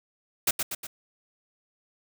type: noise with echo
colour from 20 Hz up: white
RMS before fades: -23 dBFS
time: 0.47-0.51 s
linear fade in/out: 5 ms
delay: 120 ms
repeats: 3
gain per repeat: -5 dB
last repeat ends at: 0.87 s
effects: none